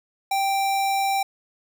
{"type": "tone", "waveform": "square", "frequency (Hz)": 784, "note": "G5", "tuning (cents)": 0, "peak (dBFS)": -21, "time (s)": [0.31, 1.23], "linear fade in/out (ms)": 5, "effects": ["10-bit"]}